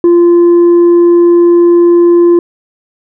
triangle tone with tanh clipping, 345.6 Hz, F4, 18 cents flat, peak -3 dBFS, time 0.04-2.39 s, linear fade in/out 2 ms, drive 7 dB, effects none

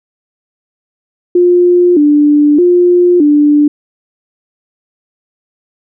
sine tone with vibrato, 323 Hz, E4, 35 cents flat, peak -4 dBFS, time 1.35-3.68 s, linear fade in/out 5 ms, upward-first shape square, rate 0.81 Hz, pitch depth 160 cents each way, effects none

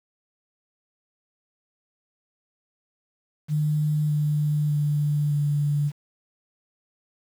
sine tone with pitch steps, 151 / 149.27 / 147.55 / 145.86 Hz, D3 / D3 / D3 / D3, +48 / +29 / +8 / -12 cents, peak -20 dBFS, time 3.48-5.92 s, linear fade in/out 50 ms, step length 610 ms, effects 8-bit

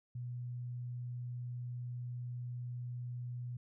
sine tone, 122.5 Hz, B2, 14 cents flat, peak -39 dBFS, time 0.15-3.57 s, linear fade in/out 5 ms, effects none

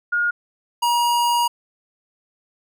sine / square tone pair in turn, 1428 / 953.1 Hz, F6 / A#5, +38 / +38 cents, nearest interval perfect fifth, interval 700 cents, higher first, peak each -17 dBFS, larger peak neither, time 0.12-0.31 / 0.82-1.48 s, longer second, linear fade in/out 10 ms, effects none

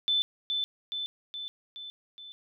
sine tone with echo, 3520 Hz, A7, in tune, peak -23 dBFS, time 0.08-0.22 s, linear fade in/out 0 ms, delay 420 ms, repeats 5, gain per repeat -4 dB, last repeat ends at 2.32 s, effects none

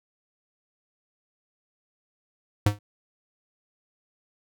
square tone with exponential decay, 103.3 Hz, G#2, 9 cents flat, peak -15 dBFS, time 2.66-2.79 s, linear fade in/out 5 ms, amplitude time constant 27 ms, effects none

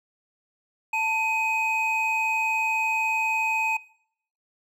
triangle tone pair together, 888.1 / 2514 Hz, A5 / D#7, +16 / +17 cents, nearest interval octave + tritone, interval 1801 cents, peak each -25 / -23 dBFS, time 0.93-3.77 s, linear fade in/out 5 ms, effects noise-tail reverb RT60 0.7 s tail -22 dB re dry

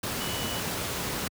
sine tone in noise, 2960 Hz, F#7, in tune, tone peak -37 dBFS, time 0.2-0.6 s, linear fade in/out 5 ms, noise pink, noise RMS -31 dBFS, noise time 0.03-1.28 s, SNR -9 dB, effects high-pass 80 Hz 12 dB/octave

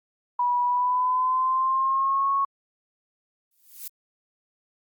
sine tone with pitch glide, 976 to 1101.9 Hz, B5 to C#6, -21 to -11 cents, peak -20 dBFS, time 0.39-2.45 s, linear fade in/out 5 ms, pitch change +210 cents, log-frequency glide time 0.64-2.31 s
violet noise with exponential growth, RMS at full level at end -32 dBFS, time 3.51-3.88 s, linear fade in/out 5 ms, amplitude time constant 79 ms
effects Opus 48 kbps

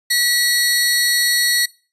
sawtooth tone pair together, 1939 / 4353 Hz, B6 / C#8, -32 / -32 cents, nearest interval octave + major second, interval 1400 cents, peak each -14 dBFS, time 0.1-1.66 s, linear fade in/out 10 ms, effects noise-tail reverb RT60 0.4 s tail -23 dB re dry + resampled to 32000 Hz

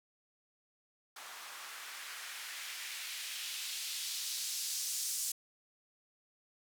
blue noise with band-pass filter sweep, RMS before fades -41 dBFS, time 1.16-5.32 s, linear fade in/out 5 ms, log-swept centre 1000 to 6800 Hz, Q 1.2, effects none

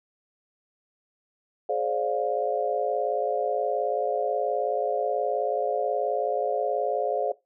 sine chord, D half-diminished seventh, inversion second, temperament just, 422.9 / 528.6 / 587.3 / 704.8 Hz, Ab4 / C5 / D5 / F5, +31 / +18 / 0 / +16 cents, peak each -29 dBFS, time 1.69-7.32 s, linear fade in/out 5 ms, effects noise-tail reverb RT60 0.2 s tail -19 dB re dry

